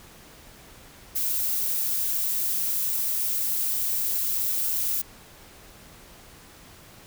violet noise, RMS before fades -26 dBFS, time 1.15-5.02 s, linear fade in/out 10 ms, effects pink hiss -49 dBFS RMS until 7.06 s

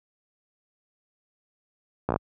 slowing click train, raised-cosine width 1 ms, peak -10 dBFS, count 5, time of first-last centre 2.09-2.161 s, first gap 15 ms, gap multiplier 1.11, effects high-pass 60 Hz 12 dB/octave

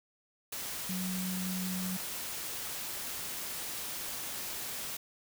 sine tone in noise, 185 Hz, F#3, in tune, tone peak -34 dBFS, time 0.89-1.97 s, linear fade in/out 5 ms, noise white, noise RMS -39 dBFS, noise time 0.52-4.97 s, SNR +2 dB, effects none

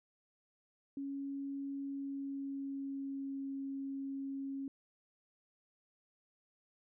sine tone with pitch glide, 277.2 to 273.2 Hz, C#4 to C#4, 0 to -25 cents, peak -38 dBFS, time 0.97-4.68 s, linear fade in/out 2 ms, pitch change -25 cents, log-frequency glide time 1.8-3.5 s, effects none

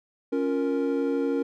triangle chord, Bb minor, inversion first, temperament equal, 277.2 / 349.2 / 466.2 Hz, Db4 / F4 / Bb4, 0 / 0 / 0 cents, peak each -24 / -30 / -25 dBFS, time 0.32-1.43 s, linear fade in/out 10 ms, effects none

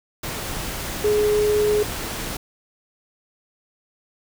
sine tone in noise, 420 Hz, G#4, 19 cents sharp, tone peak -16 dBFS, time 1.04-1.83 s, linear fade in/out 5 ms, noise pink, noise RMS -29 dBFS, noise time 0.23-2.37 s, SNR +10 dB, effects none

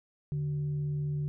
sine tone with frequency modulation, 146.83 Hz, D3, in tune, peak -29 dBFS, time 0.32-1.28 s, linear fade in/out 0 ms, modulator 229 Hz, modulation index 0.21, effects none

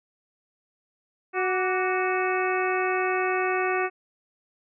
harmonic tone with a mistuned harmonic, 370 Hz, F#4, in tune, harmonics 1 / 2 / 3 / 4 / 5 / 6 / 7, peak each -26 / -29 / -31 / -32 / -33 / -34 / -34 dBFS, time 1.33-3.9 s, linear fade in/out 50 ms, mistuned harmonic 3, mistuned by +74 cents, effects none

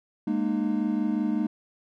triangle chord, Ab suspended second, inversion none, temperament equal with one note detuned, 207.7 / 233.1 / 304.5 Hz, Ab3 / Bb3 / Eb4, 0 / 0 / -37 cents, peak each -26 dBFS, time 0.27-1.47 s, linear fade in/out 5 ms, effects none

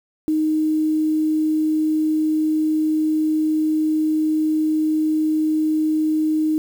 sine tone, 310.8 Hz, D#4, 2 cents flat, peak -16 dBFS, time 0.28-6.58 s, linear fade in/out 0 ms, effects 7-bit

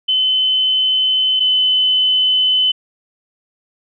sine tone pair in turn, 3044 / 3028 Hz, F#7 / F#7, +48 / +39 cents, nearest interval unison, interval 9 cents, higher first, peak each -12 / -11 dBFS, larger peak second, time 0.08-1.4 / 1.4-2.72 s, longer neither, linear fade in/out 10 ms, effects none

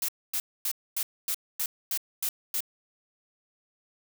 blue noise bursts, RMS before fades -29 dBFS, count 9, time 0.02-2.605 s, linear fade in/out 2 ms, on 65 ms, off 250 ms, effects none

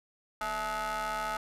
30% pulse ring-modulated tone, 206.6 Hz, G#3, 9 cents flat, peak -26 dBFS, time 0.41-1.37 s, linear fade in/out 2 ms, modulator 1070 Hz, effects resampled to 32000 Hz + 11-bit

